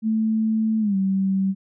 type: tone with pitch glide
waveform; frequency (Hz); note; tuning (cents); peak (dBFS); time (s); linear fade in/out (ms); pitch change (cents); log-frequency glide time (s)
sine; 220 to 192.63; A3 to G3; 0 to -30; -18; 0.02-1.55; 50; -230; 0.8-0.96
effects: none